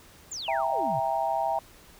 sine exponential sweep, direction down, 7660 to 113.7 Hz, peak -33 dBFS, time 0.31-1 s, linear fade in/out 10 ms
sine chord, E diminished, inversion none, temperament equal with one note detuned, 659.3 / 791.7 / 932.3 Hz, E5 / G5 / Bb5, 0 / +17 / 0 cents, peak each -29 / -28 / -30 dBFS, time 0.48-1.59 s, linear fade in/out 2 ms
effects pink hiss -53 dBFS RMS until 1.99 s

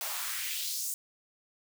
white noise with high-pass filter sweep, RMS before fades -35 dBFS, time 0.01-0.94 s, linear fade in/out 0 ms, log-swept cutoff 620 to 8100 Hz, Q 1.9, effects none

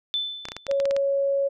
sine tone with exponential decay, 3520 Hz, A7, in tune, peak -21 dBFS, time 0.14-0.83 s, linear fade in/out 0 ms, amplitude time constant 150 ms
clicks, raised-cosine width 0.2 ms, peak -15 dBFS, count 10, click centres 0.454 / 0.486 / 0.519 / 0.566 / 0.667 / 0.713 / 0.801 / 0.855 / 0.91 / 0.965 s
sine tone, 554.4 Hz, C#5, in tune, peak -20 dBFS, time 0.68-1.49 s, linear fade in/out 20 ms
effects none

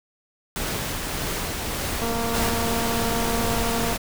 pink noise with tremolo, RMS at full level -27 dBFS, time 0.56-2.49 s, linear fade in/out 0 ms, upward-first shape triangle, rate 1.7 Hz, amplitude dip 25%
click train, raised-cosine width 1 ms, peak -16 dBFS, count 442, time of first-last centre 2.02-3.929 s, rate 231 Hz
pink noise, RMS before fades -26 dBFS, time 2.33-3.98 s, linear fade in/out 20 ms
effects none

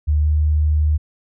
sine tone with pitch glide, 75.1 to 76.06 Hz, D2 to D#2, +39 to -39 cents, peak -13 dBFS, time 0.07-0.98 s, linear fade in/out 20 ms, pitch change +22 cents, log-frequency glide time 0.22-0.27 s, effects none

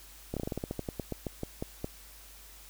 slowing click train, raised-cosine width 2 ms, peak -20 dBFS, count 17, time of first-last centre 0.34-1.844 s, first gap 27 ms, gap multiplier 1.15, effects added 50 Hz sine -54 dBFS peak until 2.69 s + white hiss -53 dBFS RMS until 2.69 s

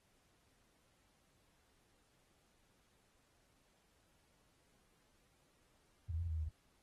sine tone with pitch steps, 81.1 / 85.5 / 80 / 78 Hz, E2 / F2 / D#2 / D#2, -28 / -36 / +49 / +5 cents, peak -36 dBFS, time 6.09-6.49 s, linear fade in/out 10 ms, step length 100 ms, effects pink hiss -75 dBFS RMS until 6.82 s + AAC 32 kbps

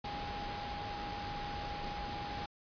sine tone in noise, 820 Hz, G#5, 22 cents flat, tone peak -41 dBFS, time 0.04-2.46 s, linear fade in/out 5 ms, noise pink, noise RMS -42 dBFS, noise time 0.04-2.46 s, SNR -2 dB, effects resampled to 11025 Hz

